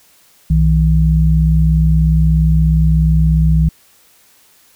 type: tone pair together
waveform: sine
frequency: 62.4 / 159.25 Hz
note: B1 / D#3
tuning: +19 / +41 cents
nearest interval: octave + major third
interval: 1622 cents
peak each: -11 dBFS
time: 0.5-3.69 s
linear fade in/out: 5 ms
effects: white hiss -50 dBFS RMS until 4.75 s